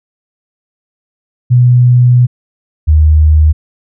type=tone pair in turn; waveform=sine; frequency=123.47 / 77.11 Hz; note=B2 / D#2; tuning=0 / -15 cents; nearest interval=minor sixth; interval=815 cents; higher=first; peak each=-3 dBFS; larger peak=neither; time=1.5-2.27 / 2.87-3.53 s; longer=first; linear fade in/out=20 ms; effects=none